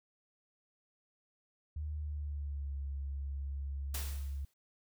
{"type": "tone with pitch glide", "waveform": "sine", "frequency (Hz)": [75.6, 69.33], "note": ["D#2", "C#2"], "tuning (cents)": [-49, 1], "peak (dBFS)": -36, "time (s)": [1.76, 4.45], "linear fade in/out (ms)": 5, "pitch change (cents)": -150, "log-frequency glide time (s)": [1.93, 2.77]}
{"type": "noise with exponential decay", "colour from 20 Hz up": "white", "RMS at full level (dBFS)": -39, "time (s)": [3.94, 4.54], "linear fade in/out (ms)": 5, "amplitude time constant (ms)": 130}
{"effects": []}